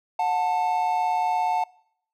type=tone pair together; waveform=triangle; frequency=729 / 886 Hz; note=F#5 / A5; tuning=-26 / +12 cents; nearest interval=minor third; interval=338 cents; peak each=-22 dBFS; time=0.19-1.64 s; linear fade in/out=5 ms; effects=noise-tail reverb RT60 0.7 s tail -23 dB re dry